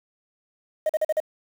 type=tone bursts; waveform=sine; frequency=622.3 Hz; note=D#5; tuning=in tune; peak=-16 dBFS; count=5; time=0.86-1.202 s; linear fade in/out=5 ms; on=34 ms; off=43 ms; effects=tanh soft clip ceiling -18 dBFS + 7-bit

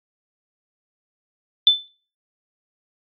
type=tone with exponential decay; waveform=sine; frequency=3520 Hz; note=A7; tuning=in tune; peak=-6 dBFS; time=1.67-1.88 s; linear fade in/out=1 ms; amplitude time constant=45 ms; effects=noise-tail reverb RT60 0.4 s tail -22 dB re dry + AAC 48 kbps

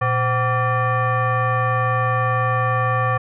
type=tone with frequency modulation; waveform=sine; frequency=517 Hz; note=C5; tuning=21 cents flat; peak=-16 dBFS; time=0.01-3.18 s; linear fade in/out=10 ms; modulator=636 Hz; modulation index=1.8; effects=none

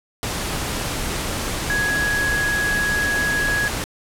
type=tone in noise; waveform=sine; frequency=1667 Hz; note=G#6; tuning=6 cents sharp; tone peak=-19 dBFS; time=1.7-3.68 s; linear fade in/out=0 ms; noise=pink; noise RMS=-25 dBFS; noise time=0.23-3.84 s; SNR=+3 dB; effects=low-pass 12000 Hz 12 dB/octave

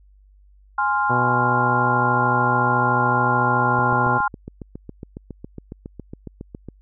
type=chord; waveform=sine; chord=F minor; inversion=first; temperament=equal; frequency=830.6 / 1046.5 / 1396.9 Hz; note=Ab5 / C6 / F6; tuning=0 / 0 / 0 cents; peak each=-22 dBFS; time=0.78-4.28 s; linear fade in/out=5 ms
type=harmonic tone; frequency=123.47 Hz; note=B2; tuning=in tune; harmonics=1 / 2 / 3 / 4 / 5 / 6 / 7 / 8 / 9; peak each=-24 / -27 / -29 / -30 / -31 / -32 / -32 / -33 / -34 dBFS; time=1.09-4.19 s; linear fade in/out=20 ms
type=click train; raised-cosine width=3 ms; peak=-20 dBFS; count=22; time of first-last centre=3.79-6.687 s; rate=7.25 Hz
effects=added 49 Hz sine -49 dBFS peak until 6.81 s

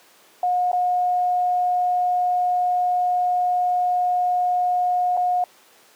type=tone with dropouts; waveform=sine; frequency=720 Hz; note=F#5; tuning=47 cents flat; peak=-17 dBFS; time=0.43-5.44 s; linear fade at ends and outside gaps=2 ms; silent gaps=0.716-0.73 / 5.168-5.173 s; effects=pink hiss -52 dBFS RMS until 5.95 s + high-pass 400 Hz 12 dB/octave

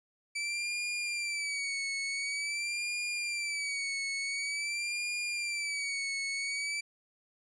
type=tone with vibrato; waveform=sawtooth; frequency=2309 Hz; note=D7; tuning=30 cents flat; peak=-29 dBFS; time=0.35-6.81 s; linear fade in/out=10 ms; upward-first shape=sine; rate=0.47 Hz; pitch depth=81 cents each way; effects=resampled to 22050 Hz

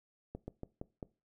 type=slowing click train; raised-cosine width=2 ms; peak=-28 dBFS; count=5; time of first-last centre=0.35-1.028 s; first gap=130 ms; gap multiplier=1.18; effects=noise-tail reverb RT60 0.3 s tail -20 dB re dry

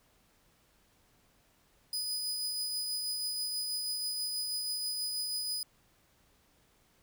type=tone with tremolo; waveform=sawtooth; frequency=4978 Hz; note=D#8; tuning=in tune; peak=-29 dBFS; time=1.93-5.63 s; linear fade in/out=2 ms; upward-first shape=triangle; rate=6.2 Hz; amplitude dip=30%; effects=pink hiss -68 dBFS RMS until 7.02 s

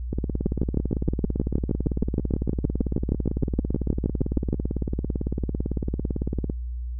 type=two click trains; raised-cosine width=3 ms; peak=-13 / -9 dBFS; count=115 / 27; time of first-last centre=0.13-6.499 / 0.46-4.529 s; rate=17.9 / 6.39 Hz; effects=added 60 Hz sine -28 dBFS peak until 6.99 s

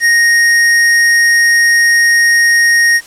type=tone; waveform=square; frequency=1865 Hz; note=A#6; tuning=in tune; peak=-7 dBFS; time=0-3.01 s; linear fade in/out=50 ms; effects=white hiss -37 dBFS RMS until 3.06 s + low-pass 10000 Hz 12 dB/octave

